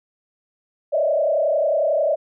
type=tone with frequency modulation; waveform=sine; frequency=608 Hz; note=D#5; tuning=40 cents flat; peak=-16 dBFS; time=0.92-2.16 s; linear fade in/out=20 ms; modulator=31.1 Hz; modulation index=1.7; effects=none